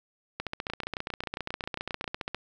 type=two click trains; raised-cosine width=0.3 ms; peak=-17 / -16 dBFS; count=11 / 30; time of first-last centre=0.7-2.042 / 0.4-2.346 s; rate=7.45 / 14.9 Hz; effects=none